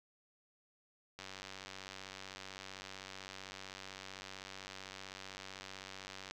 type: click train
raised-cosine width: 0.2 ms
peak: -29 dBFS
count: 491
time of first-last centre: 1.19-6.31 s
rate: 95.7 Hz
effects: none